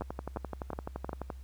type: two click trains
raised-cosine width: 1 ms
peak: -21 / -22 dBFS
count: 4 / 16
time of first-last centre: 0.01-1.093 / 0.02-1.302 s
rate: 2.77 / 11.7 Hz
effects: added 65 Hz sine -43 dBFS peak until 1.43 s + pink hiss -65 dBFS RMS until 1.43 s